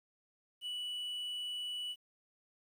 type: tone with quantisation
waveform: triangle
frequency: 2955 Hz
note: F#7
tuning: 3 cents flat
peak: -36 dBFS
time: 0.61-1.96 s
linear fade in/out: 50 ms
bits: 11
effects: none